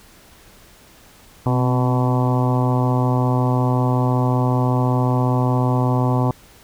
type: harmonic tone with a mistuned harmonic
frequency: 125.4 Hz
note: B2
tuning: 27 cents sharp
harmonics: 1 / 2 / 3 / 4 / 5 / 6 / 7 / 8 / 9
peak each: -17 / -22 / -28 / -29 / -29 / -29 / -28 / -29 / -33 dBFS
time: 1.46-6.31 s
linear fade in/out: 2 ms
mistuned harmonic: 2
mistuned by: +36 cents
effects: pink hiss -48 dBFS RMS until 6.63 s